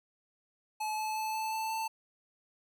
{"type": "tone with pitch steps", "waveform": "square", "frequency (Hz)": [860, 865.5, 871, 876.6, 882.1, 887.8], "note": ["A5", "A5", "A5", "A5", "A5", "A5"], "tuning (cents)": [-40, -29, -18, -7, 4, 15], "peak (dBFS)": -33, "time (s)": [0.8, 1.88], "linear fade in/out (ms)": 10, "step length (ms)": 180, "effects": []}